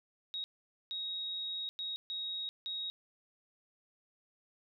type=tone bursts at uneven times; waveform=sine; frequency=3781 Hz; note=A#7; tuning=24 cents sharp; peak=-36 dBFS; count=5; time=0.34-0.44 / 0.91-1.69 / 1.79-1.96 / 2.1-2.49 / 2.66-2.9 s; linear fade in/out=0 ms; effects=none